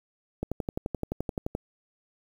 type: click train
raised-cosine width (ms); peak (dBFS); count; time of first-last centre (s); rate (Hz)
2; -16; 14; 0.43-1.551; 11.6
effects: 8-bit